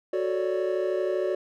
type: chord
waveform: triangle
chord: D major seventh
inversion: first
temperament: equal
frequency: 370 / 440 / 554.4 / 587.3 Hz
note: F#4 / A4 / C#5 / D5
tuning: 0 / 0 / 0 / 0 cents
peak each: -25 / -31 / -30 / -28 dBFS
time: 0.13-1.35 s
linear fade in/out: 5 ms
effects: none